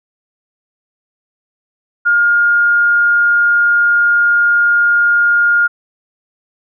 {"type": "tone", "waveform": "sine", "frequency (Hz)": 1417, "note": "F6", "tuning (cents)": 25, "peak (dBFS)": -8, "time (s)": [2.05, 5.68], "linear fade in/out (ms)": 20, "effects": []}